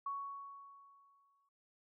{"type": "tone with exponential decay", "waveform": "sine", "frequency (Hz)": 1115, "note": "C#6", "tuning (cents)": 10, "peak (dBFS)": -36, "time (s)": [0.06, 1.49], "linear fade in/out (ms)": 5, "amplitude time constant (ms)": 310, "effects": ["noise-tail reverb RT60 0.5 s tail -24 dB re dry"]}